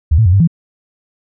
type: tone with pitch steps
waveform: sine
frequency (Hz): 77.6 / 111.8 / 88.5 / 98.8 / 166.6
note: D#2 / A2 / F2 / G2 / E3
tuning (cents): -4 / +28 / +23 / +14 / +19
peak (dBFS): -6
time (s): 0.11-0.475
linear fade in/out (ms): 10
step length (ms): 73
effects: none